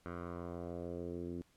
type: tone with low-pass filter sweep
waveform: 10% pulse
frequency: 86.8 Hz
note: F2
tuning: 10 cents flat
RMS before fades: -43 dBFS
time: 0.06-1.42 s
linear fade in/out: 0 ms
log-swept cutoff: 1500 to 300 Hz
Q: 2.1
effects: pink hiss -71 dBFS RMS until 1.56 s + low-pass 12000 Hz 12 dB/octave